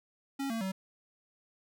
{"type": "tone with pitch steps", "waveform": "square", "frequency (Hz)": [274.6, 226.6, 190.4], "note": ["C#4", "A#3", "F#3"], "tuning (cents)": [-16, -49, 50], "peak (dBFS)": -33, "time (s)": [0.39, 0.72], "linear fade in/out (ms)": 10, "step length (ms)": 110, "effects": []}